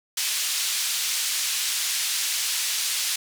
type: band-pass noise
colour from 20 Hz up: pink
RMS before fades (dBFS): -26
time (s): 0.17-3.16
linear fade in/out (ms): 5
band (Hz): 3300 to 11000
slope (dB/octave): 12
effects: none